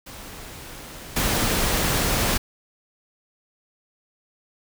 pink noise with level steps, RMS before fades -39 / -22 dBFS, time 0.06-2.38 s, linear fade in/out 10 ms, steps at 1.16 s, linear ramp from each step 5 ms, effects none

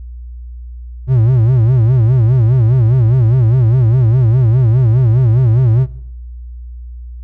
triangle tone with vibrato, 120 Hz, B2, 49 cents flat, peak -5 dBFS, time 1.07-5.87 s, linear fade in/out 50 ms, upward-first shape sine, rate 4.9 Hz, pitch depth 170 cents each way, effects noise-tail reverb RT60 0.8 s tail -21 dB re dry + added 60 Hz sine -26 dBFS peak until 7.23 s

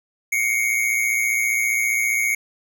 square tone pair together, 2140 / 2255 Hz, C7 / C#7, +38 / +29 cents, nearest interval minor second, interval 91 cents, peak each -22 / -22 dBFS, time 0.32-2.35 s, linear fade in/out 5 ms, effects none

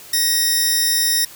10% pulse tone pair together, 1881 / 5320 Hz, A#6 / E8, +15 / +15 cents, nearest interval octave + tritone, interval 1800 cents, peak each -11 / -11 dBFS, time 0.13-1.25 s, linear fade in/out 5 ms, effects white hiss -40 dBFS RMS until 1.35 s

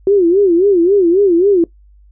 sine tone with vibrato, 370 Hz, F#4, in tune, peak -7 dBFS, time 0.07-1.64 s, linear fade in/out 2 ms, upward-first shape sine, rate 3.7 Hz, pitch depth 180 cents each way, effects noise-tail reverb RT60 0.1 s tail -19 dB re dry + added 50 Hz sine -42 dBFS peak until 2.11 s

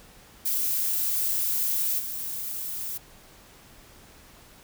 violet noise with level steps, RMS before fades -26 / -33 dBFS, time 0.45-2.98 s, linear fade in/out 10 ms, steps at 1.98 s, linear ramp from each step 20 ms, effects pink hiss -52 dBFS RMS until 4.63 s

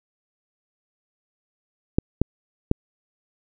clicks, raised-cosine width 3 ms, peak -4 dBFS, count 3, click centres 1.985 / 2.216 / 2.714 s, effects none

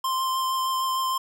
square tone with vibrato, 1046.5 Hz, C6, in tune, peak -24 dBFS, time 0.04-1.18 s, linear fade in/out 5 ms, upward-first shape sine, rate 6.5 Hz, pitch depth 11 cents each way, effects none

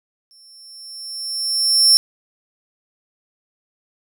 35% pulse tone with exponential growth, 5400 Hz, E8, 41 cents sharp, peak -5 dBFS, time 0.31-1.97 s, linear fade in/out 0 ms, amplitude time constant 360 ms, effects none

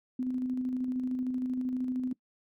sine tone with tremolo, 254.2 Hz, C4, 50 cents flat, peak -28 dBFS, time 0.19-2.13 s, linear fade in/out 5 ms, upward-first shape square, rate 13 Hz, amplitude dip 30%, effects noise-tail reverb RT60 0.1 s tail -22 dB re dry

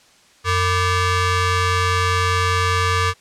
sawtooth ring-modulated tone, 545 Hz, C#5, 29 cents flat, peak -9 dBFS, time 0.44-3.14 s, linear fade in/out 50 ms, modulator 635 Hz, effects white hiss -52 dBFS RMS until 3.2 s + low-pass 7000 Hz 12 dB/octave

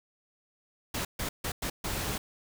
pink noise bursts at uneven times, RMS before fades -33 dBFS, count 5, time 0.94-1.05 / 1.19-1.29 / 1.44-1.52 / 1.62-1.7 / 1.84-2.18 s, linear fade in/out 5 ms, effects none

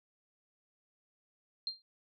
sine tone with exponential decay, 4186 Hz, C8, in tune, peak -30 dBFS, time 1.67-1.82 s, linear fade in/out 1 ms, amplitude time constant 31 ms, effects none

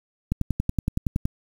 click train, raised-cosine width 5 ms, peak -10 dBFS, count 11, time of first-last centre 0.32-1.255 s, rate 10.7 Hz, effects 7-bit

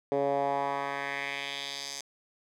10% pulse tone with band-pass filter sweep, 140 Hz, C#3, 18 cents sharp, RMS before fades -32 dBFS, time 0.12-2.01 s, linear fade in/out 0 ms, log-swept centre 470 to 6100 Hz, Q 2.1, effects none

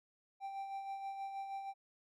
triangle tone with tremolo, 784 Hz, G5, in tune, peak -37 dBFS, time 0.4-1.74 s, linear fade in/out 50 ms, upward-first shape sine, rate 6.3 Hz, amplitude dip 45%, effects none

